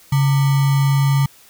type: tone with sample-and-hold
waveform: sine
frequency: 138.59 Hz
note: C#3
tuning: in tune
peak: -12 dBFS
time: 0.12-1.26 s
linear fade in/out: 5 ms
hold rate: 1050 Hz
effects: white hiss -48 dBFS RMS until 1.49 s